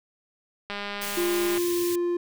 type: click train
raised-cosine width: 0.3 ms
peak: -17 dBFS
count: 179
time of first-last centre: 0.7-1.577 s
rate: 203 Hz
type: band-stop noise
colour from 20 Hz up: white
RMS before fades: -34 dBFS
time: 1.01-1.96 s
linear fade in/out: 10 ms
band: 250 to 1900 Hz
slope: 24 dB/octave
type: tone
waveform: triangle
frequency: 349.2 Hz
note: F4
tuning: in tune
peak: -21 dBFS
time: 1.17-2.17 s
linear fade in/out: 5 ms
effects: none